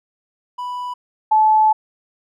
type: tone pair in turn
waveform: triangle / sine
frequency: 987.8 / 865.9 Hz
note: B5 / A5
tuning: 0 / -28 cents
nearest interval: major second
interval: 228 cents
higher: first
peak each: -22 / -10 dBFS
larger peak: second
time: 0.58-0.94 / 1.31-1.73 s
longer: second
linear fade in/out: 10 ms
effects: none